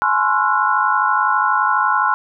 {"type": "tone cluster", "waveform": "sine", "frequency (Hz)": [847, 1025, 1077, 1350, 1445], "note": ["G#5", "C6", "C6", "E6", "F#6"], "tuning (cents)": [34, -36, 50, 41, -41], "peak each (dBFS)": -20, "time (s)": [0.02, 2.14], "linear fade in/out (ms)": 0, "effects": []}